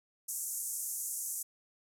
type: band-pass noise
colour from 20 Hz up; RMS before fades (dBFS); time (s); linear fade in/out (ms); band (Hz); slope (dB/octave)
white; -38; 0.28-1.43; 10; 6300 to 13000; 48
effects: none